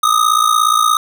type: ring-modulated tone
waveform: square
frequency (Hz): 1241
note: D#6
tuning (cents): -5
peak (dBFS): -8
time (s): 0.03-0.97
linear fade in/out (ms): 2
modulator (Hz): 28.5
effects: none